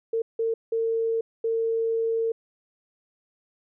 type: tone bursts at uneven times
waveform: sine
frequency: 453.8 Hz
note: A#4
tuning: 47 cents flat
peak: -22 dBFS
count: 4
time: 0.13-0.22 / 0.39-0.54 / 0.72-1.21 / 1.44-2.32 s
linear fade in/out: 5 ms
effects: none